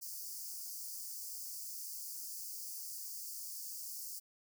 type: high-pass noise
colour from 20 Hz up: white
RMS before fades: -45 dBFS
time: 0.01-4.2 s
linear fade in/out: 20 ms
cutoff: 4600 Hz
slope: 96 dB/octave
effects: none